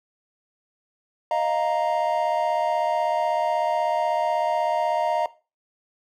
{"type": "chord", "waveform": "triangle", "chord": "Eb suspended second", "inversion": "none", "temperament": "equal", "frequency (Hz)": [622.3, 698.5, 932.3], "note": ["Eb5", "F5", "Bb5"], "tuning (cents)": [0, 0, 0], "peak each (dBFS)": -23, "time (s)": [1.31, 5.26], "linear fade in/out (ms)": 2, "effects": ["noise-tail reverb RT60 0.3 s tail -17 dB re dry"]}